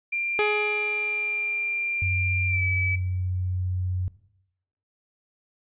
sine tone with pitch glide, 2381 to 2297 Hz, D7 to D7, +23 to -39 cents, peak -24 dBFS, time 0.12-2.96 s, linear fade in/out 10 ms, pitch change -62 cents, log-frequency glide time 2.47-2.63 s
sawtooth tone with exponential decay, 420 Hz, G#4, 19 cents sharp, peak -17 dBFS, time 0.39-2.05 s, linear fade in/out 0 ms, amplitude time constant 360 ms
sine tone, 91.5 Hz, F#2, 19 cents flat, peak -24 dBFS, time 2.02-4.08 s, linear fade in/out 0 ms
effects noise-tail reverb RT60 0.8 s tail -17 dB re dry + resampled to 8000 Hz

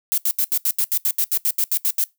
violet noise bursts, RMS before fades -19 dBFS, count 15, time 0.12-2.039 s, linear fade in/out 0 ms, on 57 ms, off 76 ms, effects noise-tail reverb RT60 0.2 s tail -22 dB re dry

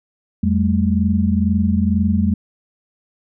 sine tone cluster, 85.6 / 195.2 / 217.3 Hz, F2 / G3 / A3, -34 / -7 / -21 cents, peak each -18 dBFS, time 0.43-2.34 s, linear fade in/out 5 ms, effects none

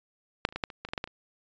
clicks, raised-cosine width 0.3 ms, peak -6 / -25 / -30 / -17 / -12 / -27 / -21 / -26 / -15 / -15 / -16 / -30 dBFS, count 12, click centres 0.451 / 0.489 / 0.525 / 0.56 / 0.638 / 0.702 / 0.85 / 0.888 / 0.935 / 0.978 / 1.041 / 1.075 s, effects resampled to 16000 Hz

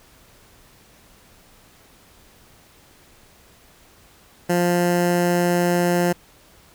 15% pulse tone with notch filter, 175.4 Hz, F3, 8 cents sharp, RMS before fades -19 dBFS, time 4.49-6.13 s, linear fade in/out 10 ms, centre 3600 Hz, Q 1.4, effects pink hiss -52 dBFS RMS until 6.74 s

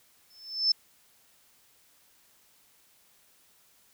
sine tone with exponential growth, 5274 Hz, E8, in tune, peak -18 dBFS, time 0.3-0.72 s, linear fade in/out 5 ms, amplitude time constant 90 ms, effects white hiss -63 dBFS RMS until 3.93 s

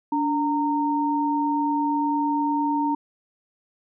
sine tone pair together, 290.1 / 921 Hz, D4 / A#5, -21 / -21 cents, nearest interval octave + minor sixth, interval 2000 cents, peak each -23 dBFS, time 0.12-2.95 s, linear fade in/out 5 ms, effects none

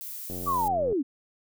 violet noise, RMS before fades -38 dBFS, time 0.01-0.68 s, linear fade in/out 0 ms
click train, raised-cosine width 2 ms, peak -25 dBFS, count 57, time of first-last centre 0.3-0.926 s, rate 89.4 Hz
sine linear sweep, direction down, 1177 to 246.9 Hz, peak -23 dBFS, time 0.46-1.03 s, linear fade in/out 20 ms
effects none

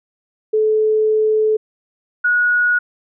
sine tone pair in turn, 432.8 / 1455.8 Hz, A4 / F#6, -29 / -29 cents, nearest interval octave + major sixth, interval 2100 cents, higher second, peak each -12 dBFS, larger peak neither, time 0.53-1.57 / 2.24-2.79 s, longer first, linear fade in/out 10 ms, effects none

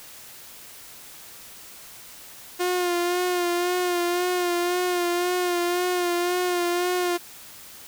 sawtooth tone with vibrato, 354.7 Hz, F4, 27 cents sharp, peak -18 dBFS, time 2.59-7.18 s, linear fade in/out 20 ms, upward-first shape sine, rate 1.9 Hz, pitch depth 33 cents each way, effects white hiss -44 dBFS RMS until 7.87 s

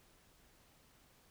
silence, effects pink hiss -67 dBFS RMS until 1.3 s

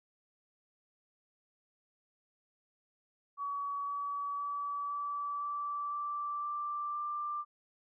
sine tone with pitch steps, 1133 / 1140.2 / 1147.5 / 1154.8 / 1162.2 / 1169.6 / 1177 / 1184.5 Hz, C#6 / C#6 / D6 / D6 / D6 / D6 / D6 / D6, +37 / +48 / -40 / -30 / -18 / -7 / +3 / +14 cents, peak -34 dBFS, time 3.37-7.45 s, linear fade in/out 50 ms, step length 510 ms, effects none

